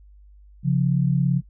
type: tone pair together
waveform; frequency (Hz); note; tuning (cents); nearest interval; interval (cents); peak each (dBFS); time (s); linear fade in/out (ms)
sine; 136.76 / 174.61; C#3 / F3; -23 / 0; major third; 423; -19 / -21; 0.63-1.42; 50
effects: noise-tail reverb RT60 0.1 s tail -26 dB re dry + added 50 Hz sine -46 dBFS peak until 1.49 s